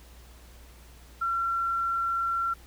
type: tone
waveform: sine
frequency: 1362 Hz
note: F6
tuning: 44 cents flat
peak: -25 dBFS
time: 1.21-2.54 s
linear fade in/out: 10 ms
effects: added 60 Hz sine -49 dBFS peak until 2.66 s + pink hiss -55 dBFS RMS until 2.66 s